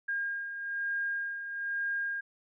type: beating tone pair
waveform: sine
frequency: 1615 / 1616.1 Hz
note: G#6 / G#6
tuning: -49 / -48 cents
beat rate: 1.1 Hz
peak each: -40 / -32 dBFS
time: 0.08-2.21 s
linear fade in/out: 10 ms
effects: none